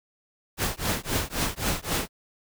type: noise with tremolo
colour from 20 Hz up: pink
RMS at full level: -24 dBFS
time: 0.57-2.09 s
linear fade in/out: 50 ms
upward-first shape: triangle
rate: 3.8 Hz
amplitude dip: 100%
effects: none